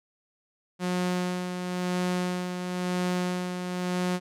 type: tone with tremolo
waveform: sawtooth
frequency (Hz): 180.3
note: F#3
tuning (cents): -45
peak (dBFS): -21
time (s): 0.79-4.2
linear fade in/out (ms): 50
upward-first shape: sine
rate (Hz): 0.98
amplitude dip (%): 50
effects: low-pass 10000 Hz 12 dB/octave